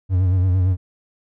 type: tone with vibrato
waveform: triangle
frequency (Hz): 92.2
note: F#2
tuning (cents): -6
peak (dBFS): -12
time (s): 0.09-0.77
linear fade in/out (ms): 50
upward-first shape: sine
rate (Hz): 8.8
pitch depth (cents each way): 58
effects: none